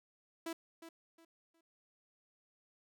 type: tone with echo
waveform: sawtooth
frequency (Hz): 330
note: E4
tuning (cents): +2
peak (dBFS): -35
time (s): 0.46-0.53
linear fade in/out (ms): 5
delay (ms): 360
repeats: 3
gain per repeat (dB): -11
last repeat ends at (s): 1.61
effects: none